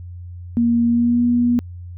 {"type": "tone with pitch glide", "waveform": "sine", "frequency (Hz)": [235, 240.9], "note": ["A#3", "B3"], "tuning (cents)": [14, -43], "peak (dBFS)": -13, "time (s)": [0.57, 1.59], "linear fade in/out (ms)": 0, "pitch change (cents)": 43, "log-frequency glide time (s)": [0.87, 1.23], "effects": ["added 88 Hz sine -31 dBFS peak until 1.97 s"]}